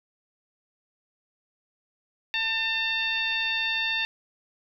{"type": "tone with frequency modulation", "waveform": "sine", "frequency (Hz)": 2703, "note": "E7", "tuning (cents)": 43, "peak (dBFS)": -24, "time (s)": [2.34, 4.05], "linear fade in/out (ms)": 0, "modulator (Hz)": 907, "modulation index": 1.3, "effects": []}